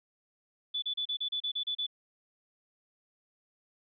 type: tone bursts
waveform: sine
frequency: 3469 Hz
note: A7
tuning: 25 cents flat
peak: -30 dBFS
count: 10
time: 0.74-1.867 s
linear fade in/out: 10 ms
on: 83 ms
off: 33 ms
effects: none